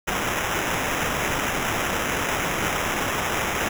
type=noise with sample-and-hold; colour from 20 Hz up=white; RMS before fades=-25 dBFS; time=0.07-3.69 s; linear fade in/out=10 ms; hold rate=4410 Hz; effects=none